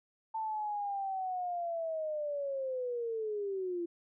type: linear sweep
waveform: sine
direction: down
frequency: 892 to 337.7 Hz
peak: -33 dBFS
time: 0.34-3.86 s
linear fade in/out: 10 ms
effects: none